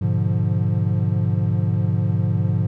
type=chord; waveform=triangle; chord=G# diminished seventh; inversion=none; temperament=equal; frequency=103.83 / 123.47 / 146.83 / 174.61 Hz; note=G#2 / B2 / D3 / F3; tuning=0 / 0 / 0 / 0 cents; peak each=-18 / -22 / -23 / -22 dBFS; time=0.01-2.67 s; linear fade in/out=10 ms; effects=none